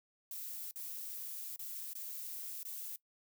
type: noise with dropouts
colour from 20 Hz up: violet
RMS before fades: -44 dBFS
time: 0.31-2.96 s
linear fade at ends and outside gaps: 2 ms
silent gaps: 0.711-0.758 / 1.561-1.592 / 1.933-1.952 / 2.631-2.651 s
effects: noise-tail reverb RT60 0.1 s tail -20 dB re dry